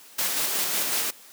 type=noise with tremolo; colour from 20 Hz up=white; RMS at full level=-25 dBFS; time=0.18-1.11 s; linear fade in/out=10 ms; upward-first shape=square; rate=5.4 Hz; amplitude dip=25%; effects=white hiss -49 dBFS RMS until 1.32 s + high-pass 200 Hz 12 dB/octave